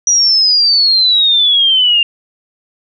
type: exponential sweep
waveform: sine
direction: down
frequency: 5850 to 2779 Hz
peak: -7 dBFS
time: 0.07-2.03 s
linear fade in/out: 2 ms
effects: none